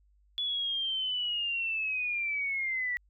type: linear sweep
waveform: sine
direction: down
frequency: 3432 to 1937 Hz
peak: -29 dBFS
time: 0.38-2.97 s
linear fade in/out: 0 ms
effects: added 50 Hz sine -62 dBFS peak until 3.09 s